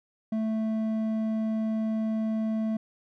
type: tone with hard clipping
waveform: sine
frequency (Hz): 220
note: A3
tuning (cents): 0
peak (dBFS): -27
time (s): 0.32-2.77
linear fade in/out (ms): 5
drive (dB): 6
effects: none